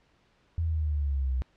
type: exponential sweep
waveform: sine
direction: down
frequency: 84.1 to 62.6 Hz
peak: -25 dBFS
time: 0.58-1.42 s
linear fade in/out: 0 ms
effects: pink hiss -66 dBFS RMS until 1.56 s + low-pass 4000 Hz 12 dB/octave